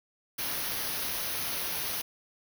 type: band-stop noise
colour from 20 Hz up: white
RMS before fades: -33 dBFS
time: 0.38-2.02 s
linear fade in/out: 10 ms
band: 6300 to 9400 Hz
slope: 96 dB/octave
effects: none